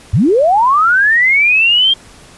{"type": "linear sweep", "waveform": "sine", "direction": "up", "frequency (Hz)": [75.1, 3223], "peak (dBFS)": -7, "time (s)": [0.13, 1.94], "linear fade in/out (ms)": 10, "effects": ["pink hiss -40 dBFS RMS until 2.37 s", "resampled to 24000 Hz"]}